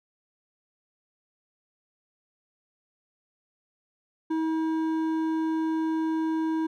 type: tone with hard clipping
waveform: sine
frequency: 320 Hz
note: D#4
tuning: 49 cents sharp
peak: -26 dBFS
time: 4.3-6.67 s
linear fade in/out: 10 ms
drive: 8 dB
effects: none